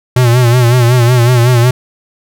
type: tone with vibrato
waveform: square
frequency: 121.9 Hz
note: B2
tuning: 22 cents flat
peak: -6 dBFS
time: 0.16-1.71 s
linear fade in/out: 5 ms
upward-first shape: sine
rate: 5.4 Hz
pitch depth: 77 cents each way
effects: none